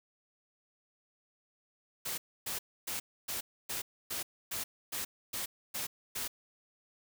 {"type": "noise bursts", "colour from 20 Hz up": "white", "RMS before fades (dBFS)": -37, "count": 11, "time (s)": [2.05, 6.28], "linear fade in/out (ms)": 10, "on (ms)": 130, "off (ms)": 280, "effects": []}